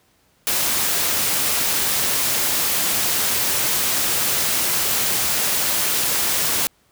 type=noise with amplitude modulation; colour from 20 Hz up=white; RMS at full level=-19 dBFS; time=0.47-6.67 s; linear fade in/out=0 ms; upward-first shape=sine; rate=280 Hz; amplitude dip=25%; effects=pink hiss -60 dBFS RMS until 6.91 s + high-pass 60 Hz 12 dB/octave